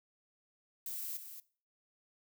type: noise with echo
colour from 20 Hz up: violet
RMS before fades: -41 dBFS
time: 0.86-1.17 s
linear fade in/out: 2 ms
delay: 230 ms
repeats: 1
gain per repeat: -8 dB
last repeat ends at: 1.4 s
effects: noise-tail reverb RT60 0.4 s tail -19 dB re dry